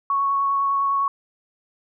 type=tone with vibrato; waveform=sine; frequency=1108.7 Hz; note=C#6; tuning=in tune; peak=-18 dBFS; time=0.1-1.08 s; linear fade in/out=2 ms; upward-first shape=sine; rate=9.9 Hz; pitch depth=10 cents each way; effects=none